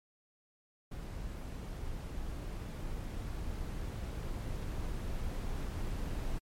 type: noise with level ramp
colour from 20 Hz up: brown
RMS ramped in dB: -41 to -36 dBFS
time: 0.91-6.39 s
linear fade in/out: 10 ms
effects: MP3 64 kbps